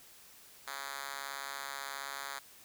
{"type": "tone with high-pass filter", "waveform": "5% pulse", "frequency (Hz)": 138.59, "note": "C#3", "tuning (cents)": 0, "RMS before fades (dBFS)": -42, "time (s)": [0.67, 2.39], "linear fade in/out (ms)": 5, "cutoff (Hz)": 1100, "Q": 0.72, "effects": ["white hiss -57 dBFS RMS until 2.64 s"]}